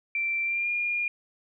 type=tone with pitch glide; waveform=sine; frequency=2349 to 2418 Hz; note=D7 to D7; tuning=0 to +50 cents; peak=-25 dBFS; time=0.15-1.08 s; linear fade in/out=2 ms; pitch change=+50 cents; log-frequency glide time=0.44-0.69 s; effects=none